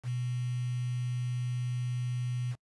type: tone with quantisation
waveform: sine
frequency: 123.47 Hz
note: B2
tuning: in tune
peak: -30 dBFS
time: 0.03-2.56 s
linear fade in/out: 50 ms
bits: 8
effects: noise-tail reverb RT60 0.1 s tail -25 dB re dry + resampled to 24000 Hz